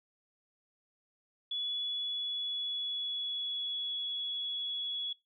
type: tone with pitch glide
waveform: sine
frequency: 3409 to 3372 Hz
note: G#7 to G#7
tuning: +45 to +26 cents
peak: -33 dBFS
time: 1.51-5.13 s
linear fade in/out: 5 ms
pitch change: -19 cents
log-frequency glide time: 1.71-4.04 s
effects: noise-tail reverb RT60 0.2 s tail -22 dB re dry